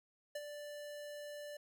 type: tone with ADSR envelope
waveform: square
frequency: 587.3 Hz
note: D5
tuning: in tune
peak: -39 dBFS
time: 0.35-1.57 s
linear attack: 6 ms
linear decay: 42 ms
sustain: -7 dB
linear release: 5 ms
effects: none